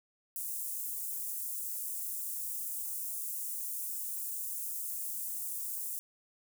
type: high-pass noise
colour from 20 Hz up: white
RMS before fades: -38 dBFS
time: 0.36-5.99 s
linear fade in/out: 0 ms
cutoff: 8100 Hz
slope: 24 dB/octave
effects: none